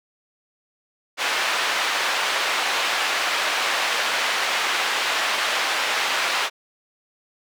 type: band-pass noise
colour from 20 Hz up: white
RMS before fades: -23 dBFS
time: 1.17-6.5 s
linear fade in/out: 50 ms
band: 630 to 2900 Hz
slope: 12 dB/octave
effects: none